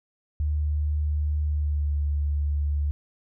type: tone with pitch glide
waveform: sine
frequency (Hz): 74.8 to 72.92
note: D2 to D2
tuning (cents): +32 to -12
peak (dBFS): -22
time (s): 0.4-2.91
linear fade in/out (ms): 0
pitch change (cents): -44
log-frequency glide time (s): 1.48-1.93
effects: none